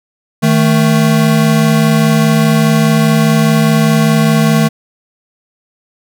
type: tone pair together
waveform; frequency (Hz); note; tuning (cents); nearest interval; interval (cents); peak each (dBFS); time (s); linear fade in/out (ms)
square; 156.7 / 221.6; D#3 / A3; +13 / +13; tritone; 600; -11; 0.42-4.69; 20
effects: none